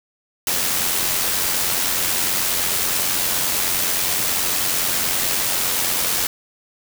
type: noise with amplitude modulation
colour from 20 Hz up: white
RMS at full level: -19 dBFS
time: 0.47-6.27 s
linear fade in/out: 2 ms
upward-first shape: sine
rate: 89.5 Hz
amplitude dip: 35%
effects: none